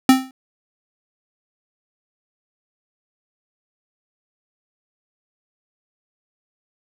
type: tone with exponential decay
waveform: square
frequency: 261.6 Hz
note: C4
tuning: in tune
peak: -6 dBFS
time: 0.09-0.31 s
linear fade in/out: 2 ms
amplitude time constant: 47 ms
effects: none